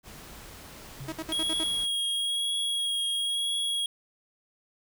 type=noise; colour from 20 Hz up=pink; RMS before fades=-46 dBFS; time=0.03-1.88 s; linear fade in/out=50 ms
type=tone with exponential decay; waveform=sine; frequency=134.8 Hz; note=C#3; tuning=48 cents flat; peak=-35 dBFS; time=1-1.42 s; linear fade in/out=5 ms; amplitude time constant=91 ms
type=tone bursts; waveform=sawtooth; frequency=319.6 Hz; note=D#4; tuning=47 cents sharp; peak=-28 dBFS; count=6; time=1.08-1.638 s; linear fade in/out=5 ms; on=43 ms; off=60 ms
type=tone with vibrato; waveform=square; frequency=3300 Hz; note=G#7; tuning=12 cents flat; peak=-27 dBFS; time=1.32-3.86 s; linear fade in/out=2 ms; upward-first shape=triangle; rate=1 Hz; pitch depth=19 cents each way
effects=none